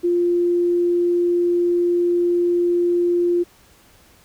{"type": "tone", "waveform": "sine", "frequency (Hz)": 349.2, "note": "F4", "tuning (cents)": 0, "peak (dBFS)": -15, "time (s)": [0.03, 3.44], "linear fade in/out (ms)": 20, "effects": ["pink hiss -52 dBFS RMS until 4.24 s"]}